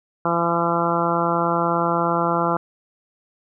harmonic tone, 169.8 Hz, F3, 48 cents flat, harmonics 1 / 2 / 3 / 4 / 5 / 6 / 7 / 8, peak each -26 / -26 / -26 / -26 / -26 / -26 / -26 / -26 dBFS, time 0.25-2.57 s, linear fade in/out 2 ms, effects none

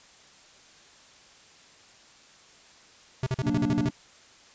square tone bursts, 130 Hz, C3, 11 cents flat, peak -25 dBFS, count 9, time 3.23-3.889 s, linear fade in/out 2 ms, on 35 ms, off 43 ms
triangle chord, Gb augmented, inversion none, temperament equal, 185 / 233.1 / 293.7 Hz, Gb3 / Bb3 / D4, 0 / 0 / 0 cents, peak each -30 / -27 / -25 dBFS, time 3.42-3.91 s, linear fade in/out 50 ms
effects white hiss -54 dBFS RMS until 4.54 s + resampled to 16000 Hz

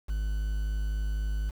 triangle tone with quantisation, 52 Hz, G#1, 3 cents sharp, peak -25 dBFS, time 0.08-1.51 s, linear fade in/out 20 ms, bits 8, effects none

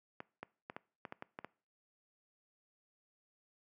clicks, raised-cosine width 0.5 ms, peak -28 dBFS, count 9, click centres 0.204 / 0.43 / 0.699 / 0.765 / 1.052 / 1.124 / 1.224 / 1.389 / 1.446 s, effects noise-tail reverb RT60 0.4 s tail -22 dB re dry + high-pass 150 Hz 12 dB/octave

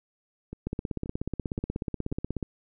two click trains, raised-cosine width 3 ms, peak -17 / -24 dBFS, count 30 / 4, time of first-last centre 0.67-2.428 / 0.53-2.117 s, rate 16.5 / 1.89 Hz, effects none

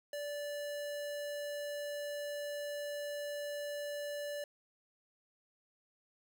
square tone, 582 Hz, D5, 16 cents flat, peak -39 dBFS, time 0.13-4.44 s, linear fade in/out 2 ms, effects none

